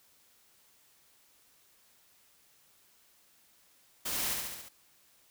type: noise with echo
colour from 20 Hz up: white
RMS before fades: -35 dBFS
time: 4.05-4.34 s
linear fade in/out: 10 ms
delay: 70 ms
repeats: 5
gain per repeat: -3 dB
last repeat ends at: 4.69 s
effects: white hiss -65 dBFS RMS until 5.3 s